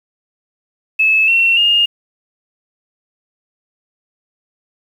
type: tone with pitch steps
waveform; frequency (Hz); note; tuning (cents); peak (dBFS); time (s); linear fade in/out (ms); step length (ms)
sine; 2602 / 2716 / 2834; E7 / F7 / F7; -23 / -49 / +25; -9; 0.99-1.86; 10; 290
effects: 7-bit